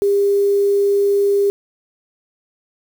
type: tone with quantisation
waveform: sine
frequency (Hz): 401.8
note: G4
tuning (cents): +43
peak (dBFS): -12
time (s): 0.02-1.5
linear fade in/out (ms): 0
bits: 6
effects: none